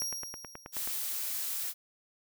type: tone with exponential decay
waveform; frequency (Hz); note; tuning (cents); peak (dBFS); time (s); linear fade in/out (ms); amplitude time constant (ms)
sawtooth; 5630; F8; +13; -28; 0-1.11; 1; 240
type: click train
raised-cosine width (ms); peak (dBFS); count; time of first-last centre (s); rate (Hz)
0.5; -26; 9; 0.02-0.875; 9.36
type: noise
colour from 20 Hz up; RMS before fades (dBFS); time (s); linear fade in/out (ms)
blue; -35; 0.72-1.74; 50
effects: none